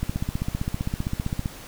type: click train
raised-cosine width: 5 ms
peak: -13 dBFS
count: 23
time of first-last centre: 0.03-1.459 s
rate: 15.4 Hz
effects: pink hiss -42 dBFS RMS until 1.67 s